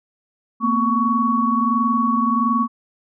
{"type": "tone cluster", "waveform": "sine", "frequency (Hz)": [228.2, 249.6, 1119], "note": ["A#3", "B3", "C#6"], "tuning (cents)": [-37, 19, 16], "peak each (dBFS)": [-20, -23, -18], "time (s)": [0.6, 2.68], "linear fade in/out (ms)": 50, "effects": []}